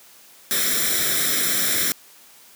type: noise with comb filter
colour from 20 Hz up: white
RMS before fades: -21 dBFS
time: 0.51-1.92 s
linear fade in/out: 0 ms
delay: 0.54 ms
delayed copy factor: +0.75
effects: white hiss -49 dBFS RMS until 2.55 s + high-pass 150 Hz 12 dB/octave